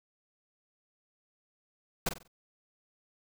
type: noise with echo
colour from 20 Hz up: pink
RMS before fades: -29 dBFS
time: 2.06-2.09 s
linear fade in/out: 5 ms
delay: 47 ms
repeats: 4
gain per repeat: -9 dB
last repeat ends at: 2.278 s
effects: none

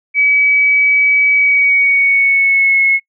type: tone with pitch glide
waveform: sine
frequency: 2280 to 2181 Hz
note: C#7 to C#7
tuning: +48 to -29 cents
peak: -8 dBFS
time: 0.14-3 s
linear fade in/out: 50 ms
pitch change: -77 cents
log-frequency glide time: 1.31-2.8 s
effects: noise-tail reverb RT60 0.1 s tail -25 dB re dry

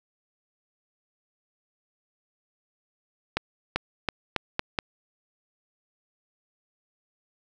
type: accelerating click train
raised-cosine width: 0.3 ms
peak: -8 dBFS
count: 6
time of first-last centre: 3.37-4.788 s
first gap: 390 ms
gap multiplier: 0.84
effects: none

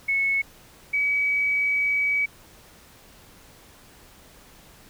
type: tone pair in turn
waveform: sine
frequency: 2200 / 2276 Hz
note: C#7 / C#7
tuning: -14 / +45 cents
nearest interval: minor second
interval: 59 cents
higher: second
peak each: -20 dBFS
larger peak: neither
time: 0.08-0.42 / 0.93-2.26 s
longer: second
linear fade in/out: 10 ms
effects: pink hiss -51 dBFS RMS until 4.89 s

